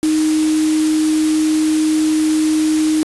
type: tone in noise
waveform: sine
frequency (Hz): 311.1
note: D#4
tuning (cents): 0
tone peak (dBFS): -12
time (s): 0.03-3.03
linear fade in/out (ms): 0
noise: white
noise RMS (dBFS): -26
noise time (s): 0.03-3.03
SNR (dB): +11
effects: resampled to 24000 Hz

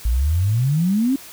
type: exponential sweep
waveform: sine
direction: up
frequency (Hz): 53.8 to 280.4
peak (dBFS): -15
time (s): 0.05-1.16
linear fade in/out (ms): 5
effects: white hiss -40 dBFS RMS until 1.32 s

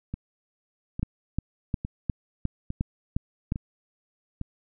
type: two click trains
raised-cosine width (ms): 5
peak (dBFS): -13 / -19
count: 8 / 6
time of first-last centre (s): 1.03-3.521 / 0.14-4.414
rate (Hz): 2.81 / 1.17
effects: none

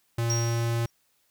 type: tone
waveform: square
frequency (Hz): 116.54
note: A#2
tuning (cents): 0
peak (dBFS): -25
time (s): 0.18-0.86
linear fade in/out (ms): 5
type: tone with exponential decay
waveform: triangle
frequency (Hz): 5630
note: F8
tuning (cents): +13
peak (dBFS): -24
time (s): 0.3-0.9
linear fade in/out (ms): 0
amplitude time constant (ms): 130
effects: white hiss -69 dBFS RMS until 1.3 s

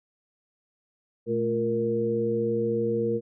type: harmonic tone with a mistuned harmonic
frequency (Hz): 116.54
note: A#2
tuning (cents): 0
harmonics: 1 / 2 / 3 / 4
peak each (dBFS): -34 / -30 / -31 / -25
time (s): 1.26-3.21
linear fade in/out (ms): 50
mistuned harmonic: 2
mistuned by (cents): -100
effects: none

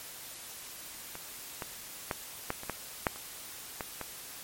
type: clicks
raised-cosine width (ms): 0.5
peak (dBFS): -26 / -20 / -15 / -15 / -26 / -17 / -10 / -30 / -19 / -21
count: 10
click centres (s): 1.154 / 1.622 / 2.112 / 2.504 / 2.634 / 2.697 / 3.068 / 3.16 / 3.808 / 4.013
effects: white hiss -45 dBFS RMS until 4.43 s + MP3 64 kbps

